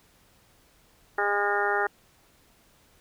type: harmonic tone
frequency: 203.6 Hz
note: G#3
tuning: 34 cents flat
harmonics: 2 / 3 / 4 / 5 / 6 / 7 / 8 / 9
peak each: -29 / -36 / -28 / -39 / -33 / -29 / -35 / -31 dBFS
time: 1.18-1.87 s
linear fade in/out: 5 ms
effects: pink hiss -61 dBFS RMS until 3 s